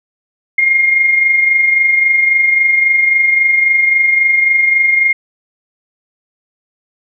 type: tone with amplitude modulation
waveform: sine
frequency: 2129 Hz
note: C7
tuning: 30 cents sharp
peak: -6 dBFS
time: 0.58-5.13 s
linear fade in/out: 5 ms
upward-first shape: sine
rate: 23.7 Hz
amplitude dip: 45%
effects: none